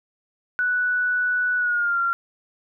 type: tone with pitch glide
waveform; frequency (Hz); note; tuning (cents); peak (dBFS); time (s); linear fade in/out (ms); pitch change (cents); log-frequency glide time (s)
sine; 1480 to 1380.9; F#6 to F6; 0 to -20; -19; 0.59-2.13; 0; -120; 1.57-1.99
effects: none